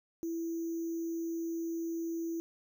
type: tone with sample-and-hold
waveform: sine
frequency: 332.4 Hz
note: E4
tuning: 15 cents sharp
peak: -33 dBFS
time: 0.23-2.4 s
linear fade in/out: 0 ms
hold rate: 6300 Hz
effects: none